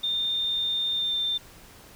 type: tone with pitch glide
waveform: sine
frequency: 3621 to 3586 Hz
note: A7 to A7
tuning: +49 to +32 cents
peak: -24 dBFS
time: 0.03-1.38 s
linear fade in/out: 10 ms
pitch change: -17 cents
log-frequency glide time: 0.93-1.18 s
effects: pink hiss -50 dBFS RMS until 1.95 s